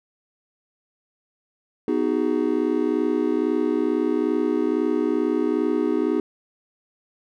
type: chord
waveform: triangle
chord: G# minor seventh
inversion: first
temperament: just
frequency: 249.2 / 311.5 / 373.8 / 415.3 Hz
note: B3 / D#4 / F#4 / G#4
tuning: +16 / +2 / +18 / 0 cents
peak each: -24 / -21 / -24 / -24 dBFS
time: 1.88-6.2 s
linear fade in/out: 2 ms
effects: none